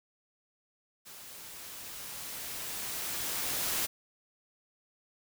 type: noise with level ramp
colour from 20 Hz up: white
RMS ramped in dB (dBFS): -49 to -31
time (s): 1.05-3.87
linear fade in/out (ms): 20
effects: none